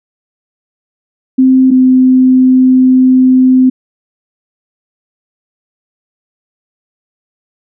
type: tone pair in turn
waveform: sine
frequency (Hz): 260.4 / 257.3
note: C4 / C4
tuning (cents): -8 / -29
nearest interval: unison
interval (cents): 21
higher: first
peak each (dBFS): -3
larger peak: neither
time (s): 1.38-1.71 / 1.71-3.7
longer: second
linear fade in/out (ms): 10
effects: none